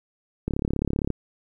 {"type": "click train", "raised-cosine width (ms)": 3, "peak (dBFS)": -12, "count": 23, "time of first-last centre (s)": [0.48, 1.103], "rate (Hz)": 35.3, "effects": ["9-bit"]}